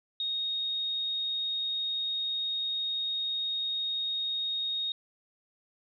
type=tone; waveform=sine; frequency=3729 Hz; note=A#7; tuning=in tune; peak=-29 dBFS; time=0.2-4.92 s; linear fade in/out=2 ms; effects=none